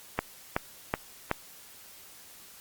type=click train; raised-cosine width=0.5 ms; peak=-10 dBFS; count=4; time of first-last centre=0.19-1.314 s; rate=2.67 Hz; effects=white hiss -51 dBFS RMS until 2.6 s + Opus 48 kbps